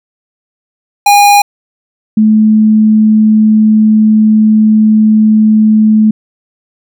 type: tone pair in turn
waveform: square / sine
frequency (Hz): 816 / 216.1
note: G#5 / A3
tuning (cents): -31 / -31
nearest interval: octave + major seventh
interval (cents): 2300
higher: first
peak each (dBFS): -3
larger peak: neither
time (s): 1.06-1.42 / 2.17-6.11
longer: second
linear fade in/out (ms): 5
effects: none